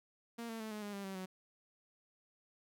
sawtooth tone with pitch steps, 233 / 225.7 / 218.7 / 211.8 / 205.2 / 198.78 / 192.56 / 186.54 Hz, A#3 / A3 / A3 / G#3 / G#3 / G3 / G3 / F#3, -1 / +44 / -10 / +34 / -21 / +24 / -31 / +14 cents, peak -38 dBFS, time 0.38-1.26 s, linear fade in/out 10 ms, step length 110 ms, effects none

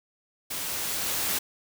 white noise with level ramp, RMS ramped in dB -33 to -27 dBFS, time 0.5-1.39 s, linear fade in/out 10 ms, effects none

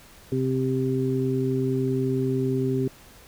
harmonic tone, 130.81 Hz, C3, in tune, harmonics 1 / 2 / 3, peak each -26 / -26 / -26 dBFS, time 0.32-2.88 s, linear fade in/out 2 ms, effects pink hiss -50 dBFS RMS until 3.27 s

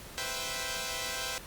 5% pulse chord, C major seventh, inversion third, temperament equal, 493.9 / 523.3 / 659.3 / 784 Hz, B4 / C5 / E5 / G5, 0 / 0 / 0 / 0 cents, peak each -28 dBFS, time 0.18-1.38 s, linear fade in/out 0 ms, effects pink hiss -47 dBFS RMS until 1.46 s + Opus 48 kbps

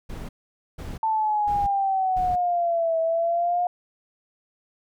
brown noise bursts, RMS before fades -34 dBFS, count 4, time 0.09-2.36 s, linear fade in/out 10 ms, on 200 ms, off 490 ms
sine exponential two-way sweep, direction down then up, 890 to 650 to 716 Hz, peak -20 dBFS, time 1.03-3.67 s, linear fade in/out 2 ms, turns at 2.99 s
effects none

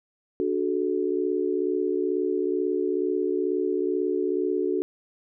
sine chord, D major, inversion none, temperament equal with one note detuned, 293.7 / 370 / 432.2 Hz, D4 / F#4 / A4, 0 / 0 / -31 cents, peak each -29 / -25 / -28 dBFS, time 0.4-4.82 s, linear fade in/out 0 ms, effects none

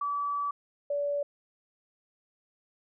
sine tone pair in turn, 1150 / 575 Hz, D6 / D5, -37 / -37 cents, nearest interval octave, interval 1200 cents, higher first, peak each -28 / -27 dBFS, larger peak second, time 0.01-0.51 / 0.9-1.23 s, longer first, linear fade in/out 5 ms, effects none

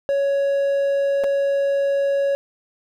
triangle tone with dropouts, 557 Hz, C#5, 8 cents sharp, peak -15 dBFS, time 0.09-2.35 s, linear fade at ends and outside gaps 0 ms, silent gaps 1.237-1.242 s, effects none

